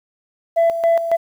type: tone with tremolo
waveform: sine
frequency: 669 Hz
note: E5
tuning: 25 cents sharp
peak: -9 dBFS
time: 0.56-1.17 s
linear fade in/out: 20 ms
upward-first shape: square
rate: 3.6 Hz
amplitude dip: 70%
effects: tanh soft clip ceiling -10 dBFS + 8-bit